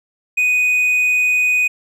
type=tone; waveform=triangle; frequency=2489 Hz; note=D#7; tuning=in tune; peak=-11 dBFS; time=0.37-1.68 s; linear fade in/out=10 ms; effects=none